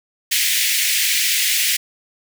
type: high-pass noise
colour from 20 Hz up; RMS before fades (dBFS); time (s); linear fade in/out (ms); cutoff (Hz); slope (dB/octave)
pink; -18; 0.31-1.77; 10; 1900; 48
effects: none